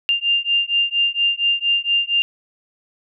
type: beating tone pair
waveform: sine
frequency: 2794 / 2798.3 Hz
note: F7 / F7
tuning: 0 / +3 cents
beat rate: 4.3 Hz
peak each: -19 dBFS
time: 0.09-2.22 s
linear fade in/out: 0 ms
effects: none